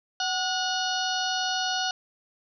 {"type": "harmonic tone with a mistuned harmonic", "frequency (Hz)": 728, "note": "F#5", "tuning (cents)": -28, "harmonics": [1, 2, 4, 5, 6, 7, 8], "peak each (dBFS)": [-30, -31, -32, -37, -33, -38, -37], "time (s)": [0.2, 1.91], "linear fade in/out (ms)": 2, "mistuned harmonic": 1, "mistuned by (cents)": 53, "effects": []}